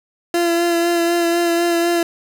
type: tone with vibrato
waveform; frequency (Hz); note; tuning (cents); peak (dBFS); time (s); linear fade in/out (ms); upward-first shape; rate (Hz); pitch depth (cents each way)
30% pulse; 341.4; F4; -39; -12; 0.34-2.03; 2; sine; 4; 20
effects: none